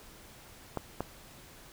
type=clicks; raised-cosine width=1 ms; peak=-18 dBFS; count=2; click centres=0.773 / 1.006 s; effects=pink hiss -53 dBFS RMS until 1.72 s